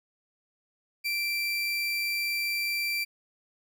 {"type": "tone", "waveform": "30% pulse", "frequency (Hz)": 2349, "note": "D7", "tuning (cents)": 0, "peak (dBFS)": -25, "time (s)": [1.04, 3.05], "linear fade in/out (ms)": 20, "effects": []}